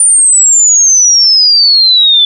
sine exponential sweep, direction down, 9300 to 3474 Hz, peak -3 dBFS, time 0-2.25 s, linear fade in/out 2 ms, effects none

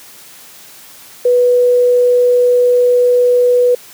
sine tone, 491.7 Hz, B4, 8 cents flat, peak -7 dBFS, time 1.25-3.75 s, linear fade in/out 5 ms, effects white hiss -38 dBFS RMS until 3.93 s + high-pass 100 Hz 12 dB/octave

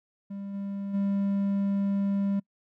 triangle tone with level steps, 198.6 Hz, G3, 23 cents sharp, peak -32 / -29 / -22 dBFS, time 0.3-2.4 s, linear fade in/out 10 ms, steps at 0.53 / 0.93 s, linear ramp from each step 20 ms, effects noise-tail reverb RT60 0.1 s tail -26 dB re dry

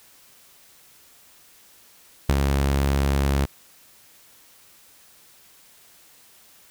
sawtooth tone with ADSR envelope, 69.3 Hz, C#2, in tune, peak -11 dBFS, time 2.29-3.46 s, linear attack 4 ms, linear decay 42 ms, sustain -4 dB, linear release 16 ms, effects white hiss -53 dBFS RMS until 6.7 s

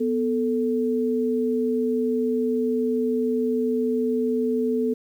sine tone pair together, 246.9 / 440 Hz, B3 / A4, 0 / 0 cents, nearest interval minor seventh, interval 1000 cents, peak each -23 dBFS, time 0-4.94 s, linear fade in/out 10 ms, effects 9-bit

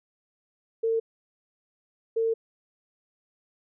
sine tone bursts at uneven times, 452.6 Hz, A4, 49 cents sharp, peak -22 dBFS, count 2, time 0.83-1 / 2.16-2.34 s, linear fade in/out 10 ms, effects none

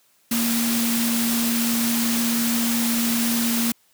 sine tone in noise, 233.1 Hz, A#3, in tune, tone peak -21 dBFS, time 0.31-3.72 s, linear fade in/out 5 ms, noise white, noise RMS -25 dBFS, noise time 0.31-3.72 s, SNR +1 dB, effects white hiss -61 dBFS RMS until 3.93 s + high-pass 100 Hz 12 dB/octave

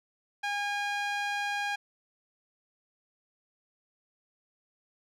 sawtooth tone with band-pass filter, 815 Hz, G#5, 33 cents flat, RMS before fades -32 dBFS, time 0.43-1.76 s, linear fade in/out 10 ms, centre 1900 Hz, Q 0.91, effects none

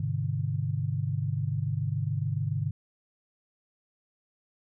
sine tone cluster, 103.3 / 130.3 / 150.5 Hz, G#2 / C3 / D3, -9 / -7 / +43 cents, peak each -31 dBFS, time 0-2.71 s, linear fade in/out 5 ms, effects none

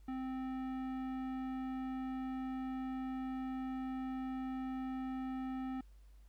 sine tone with tanh clipping, 260.7 Hz, C4, 6 cents flat, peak -40 dBFS, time 0.08-5.81 s, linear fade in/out 5 ms, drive 15 dB, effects added 50 Hz sine -56 dBFS peak until 6.28 s + pink hiss -75 dBFS RMS until 6.28 s

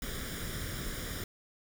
pink noise with comb filter, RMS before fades -38 dBFS, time 0.02-1.24 s, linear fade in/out 2 ms, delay 0.57 ms, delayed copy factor +0.7, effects none

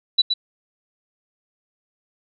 sine tone with echo, 3951 Hz, B7, in tune, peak -11 dBFS, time 0.18-0.22 s, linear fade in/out 10 ms, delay 120 ms, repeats 1, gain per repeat -6 dB, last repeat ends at 0.34 s, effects none

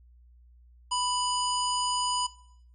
harmonic tone, 990 Hz, B5, 4 cents sharp, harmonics 1 / 3 / 5 / 7 / 9, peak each -28 / -33 / -35 / -36 / -38 dBFS, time 0.91-2.27 s, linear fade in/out 10 ms, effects noise-tail reverb RT60 0.7 s tail -19 dB re dry + added 60 Hz sine -53 dBFS peak until 2.74 s

